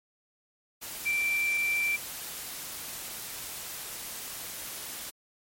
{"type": "tone in noise", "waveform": "sine", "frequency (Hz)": 2346, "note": "D7", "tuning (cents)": -2, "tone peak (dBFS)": -25, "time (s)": [1.05, 1.97], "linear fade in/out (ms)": 20, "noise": "white", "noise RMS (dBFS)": -39, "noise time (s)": [0.81, 5.11], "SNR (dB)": 11, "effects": ["MP3 64 kbps"]}